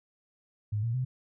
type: tone with pitch steps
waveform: sine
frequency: 105.2 / 116.05 / 128.03 Hz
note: G#2 / A#2 / C3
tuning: +23 / -7 / -37 cents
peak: -27 dBFS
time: 0.72-1.05 s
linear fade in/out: 10 ms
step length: 110 ms
effects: none